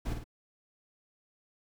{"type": "noise with echo", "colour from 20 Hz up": "brown", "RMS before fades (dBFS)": -34, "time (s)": [0.05, 0.14], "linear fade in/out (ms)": 10, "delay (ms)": 51, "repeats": 2, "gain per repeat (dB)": -5, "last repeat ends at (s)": 0.242, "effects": []}